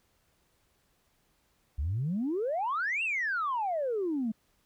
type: exponential two-way sweep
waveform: sine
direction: up then down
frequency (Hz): 65 to 2794 to 210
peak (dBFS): -27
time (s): 1.78-4.32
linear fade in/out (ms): 10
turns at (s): 3.03
effects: tanh soft clip ceiling -24 dBFS + pink hiss -71 dBFS RMS until 4.65 s